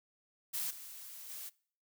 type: noise with level steps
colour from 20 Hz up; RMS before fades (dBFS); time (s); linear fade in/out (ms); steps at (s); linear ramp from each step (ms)
blue; -37 / -49 / -45; 0.53-1.5; 20; 0.7 / 1.29; 10
effects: noise-tail reverb RT60 0.5 s tail -23 dB re dry